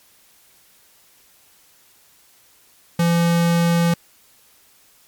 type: tone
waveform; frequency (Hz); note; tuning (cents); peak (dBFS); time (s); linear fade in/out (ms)
square; 170; F3; -46; -15; 2.99-3.94; 5
effects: white hiss -54 dBFS RMS until 5.07 s + MP3 96 kbps